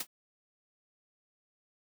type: noise with exponential decay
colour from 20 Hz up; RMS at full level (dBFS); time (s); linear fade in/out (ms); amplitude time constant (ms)
white; -29; 0-0.07; 5; 15
effects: high-pass 150 Hz 12 dB/octave